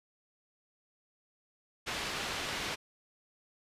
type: low-pass noise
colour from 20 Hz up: white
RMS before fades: -37 dBFS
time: 1.86-2.76 s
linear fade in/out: 20 ms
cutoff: 3600 Hz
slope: 12 dB/octave
effects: resampled to 32000 Hz